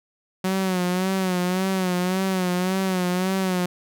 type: tone with vibrato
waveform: sawtooth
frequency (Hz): 185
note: F#3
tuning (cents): 0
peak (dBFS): -17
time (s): 0.44-3.66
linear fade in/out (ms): 5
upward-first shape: sine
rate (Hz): 1.8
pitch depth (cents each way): 61
effects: none